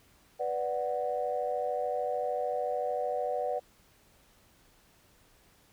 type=chord; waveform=sine; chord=B minor; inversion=none; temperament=equal; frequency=493.9 / 587.3 / 740 Hz; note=B4 / D5 / F#5; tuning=0 / 0 / 0 cents; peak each=-33 dBFS; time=0.39-3.6 s; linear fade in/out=20 ms; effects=tanh soft clip ceiling -19 dBFS + pink hiss -63 dBFS RMS until 5.72 s